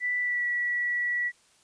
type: tone with pitch glide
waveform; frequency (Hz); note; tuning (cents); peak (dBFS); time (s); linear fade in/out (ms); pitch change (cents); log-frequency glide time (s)
sine; 1975.5 to 1942.7; B6 to B6; 0 to -29; -25; 0-1.32; 50; -29; 0.2-0.45
effects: white hiss -62 dBFS RMS until 1.63 s + resampled to 22050 Hz